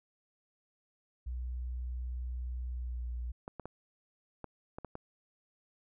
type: tone with pitch glide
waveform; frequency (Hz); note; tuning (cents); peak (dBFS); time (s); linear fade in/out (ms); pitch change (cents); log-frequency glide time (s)
sine; 61.74 to 60.16; B1 to B1; 0 to -45; -35; 1.26-3.32; 10; -45; 2.7-3.11
type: clicks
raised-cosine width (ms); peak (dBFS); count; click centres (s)
1; -27; 7; 3.479 / 3.597 / 3.656 / 4.443 / 4.785 / 4.847 / 4.954
effects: none